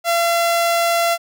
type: tone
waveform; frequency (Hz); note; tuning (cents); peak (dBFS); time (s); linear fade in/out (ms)
sawtooth; 681; F5; -44; -11; 0.04-1.18; 50
effects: none